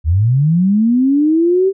sine linear sweep, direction up, 72.2 to 393.7 Hz, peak -9 dBFS, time 0.04-1.73 s, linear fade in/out 50 ms, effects none

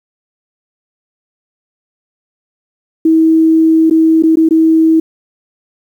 sine tone with dropouts, 321.7 Hz, E4, 42 cents flat, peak -5 dBFS, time 3.05-5 s, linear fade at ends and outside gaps 5 ms, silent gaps 3.899-3.909 / 4.225-4.235 / 4.357-4.37 / 4.489-4.508 s, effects 7-bit

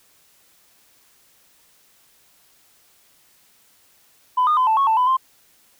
sine tone with pitch steps, 1004 / 1222 / 1019 / 882 / 1101 / 887 / 1001 / 1048 Hz, B5 / D#6 / C6 / A5 / C#6 / A5 / B5 / C6, +28 / -32 / -46 / +4 / -12 / +14 / +23 / +2 cents, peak -13 dBFS, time 4.37-5.17 s, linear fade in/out 10 ms, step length 100 ms, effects tanh soft clip ceiling -11 dBFS + white hiss -57 dBFS RMS until 5.79 s

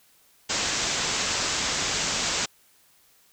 white low-pass noise, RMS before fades -27 dBFS, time 0.49-2.46 s, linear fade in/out 10 ms, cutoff 7700 Hz, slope 96 dB/octave, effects white hiss -60 dBFS RMS until 3.32 s

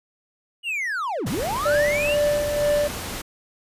triangle linear two-way sweep, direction down then up, 2933 to 98 to 2933 Hz, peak -22 dBFS, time 0.63-2.17 s, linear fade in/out 50 ms, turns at 1.28 s
pink noise, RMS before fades -31 dBFS, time 1.26-3.22 s, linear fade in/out 10 ms
triangle tone with tremolo, 587.3 Hz, D5, in tune, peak -15 dBFS, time 1.65-2.88 s, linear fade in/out 10 ms, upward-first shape sine, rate 2.1 Hz, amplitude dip 50%
effects resampled to 32000 Hz

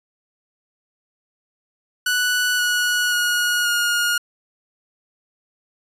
sawtooth tone with pitch steps, 1480 / 1463 / 1446.2 / 1429.6 Hz, F#6 / F#6 / F#6 / F6, 0 / -20 / -40 / +40 cents, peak -14 dBFS, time 2.06-4.18 s, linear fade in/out 5 ms, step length 530 ms, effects resampled to 32000 Hz

